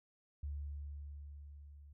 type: tone with level ramp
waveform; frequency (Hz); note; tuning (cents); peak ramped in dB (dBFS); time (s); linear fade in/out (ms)
sine; 72.2; D2; -29; -38 to -54; 0.43-1.93; 5
effects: none